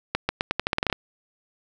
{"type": "accelerating click train", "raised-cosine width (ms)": 0.3, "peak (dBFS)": -6, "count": 12, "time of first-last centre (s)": [0.15, 0.927], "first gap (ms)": 140, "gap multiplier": 0.85, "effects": []}